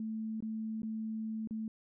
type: tone with dropouts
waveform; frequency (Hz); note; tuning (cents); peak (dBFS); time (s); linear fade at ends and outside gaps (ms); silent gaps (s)
sine; 220; A3; 0; -35; 0-1.68; 2; 0.405-0.424 / 0.82-0.831 / 1.474-1.508
effects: none